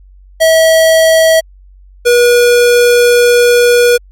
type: tone pair in turn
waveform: square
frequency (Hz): 646 / 482.8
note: E5 / B4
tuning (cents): -35 / -39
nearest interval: perfect fourth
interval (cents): 504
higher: first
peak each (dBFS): -5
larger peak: neither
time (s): 0.4-1.41 / 2.05-3.98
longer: second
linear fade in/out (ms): 20
effects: added 47 Hz sine -36 dBFS peak until 4.11 s + MP3 64 kbps